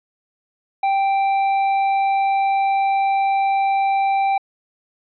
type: tone with hard clipping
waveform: sine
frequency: 784 Hz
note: G5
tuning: in tune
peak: -17 dBFS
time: 0.83-4.38 s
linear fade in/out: 5 ms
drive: 6 dB
effects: resampled to 11025 Hz